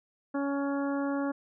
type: harmonic tone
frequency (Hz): 280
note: C#4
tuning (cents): +18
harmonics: 1 / 2 / 3 / 4 / 5 / 6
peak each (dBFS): -29 / -35 / -40 / -41 / -42 / -46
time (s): 0.34-1.32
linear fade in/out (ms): 10
effects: none